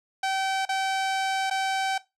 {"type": "tone with dropouts", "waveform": "sawtooth", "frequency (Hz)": 770, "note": "G5", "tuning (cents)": -31, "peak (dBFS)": -20, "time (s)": [0.23, 1.98], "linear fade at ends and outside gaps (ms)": 5, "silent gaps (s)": [[0.653, 0.69], [1.5, 1.509]], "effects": ["noise-tail reverb RT60 0.2 s tail -17 dB re dry", "low-pass 7000 Hz 12 dB/octave"]}